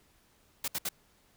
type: noise bursts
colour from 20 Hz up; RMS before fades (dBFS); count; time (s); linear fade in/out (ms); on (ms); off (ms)
white; -33; 3; 0.64-0.89; 5; 40; 65
effects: pink hiss -66 dBFS RMS until 1.36 s